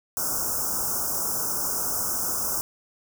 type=band-stop noise; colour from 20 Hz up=white; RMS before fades=-27 dBFS; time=0.17-2.61 s; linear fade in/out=0 ms; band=1500 to 5200 Hz; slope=96 dB/octave; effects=none